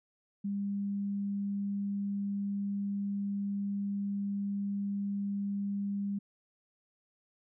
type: tone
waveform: sine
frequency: 200.5 Hz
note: G3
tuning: 39 cents sharp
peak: -31 dBFS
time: 0.44-6.19 s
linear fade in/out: 10 ms
effects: none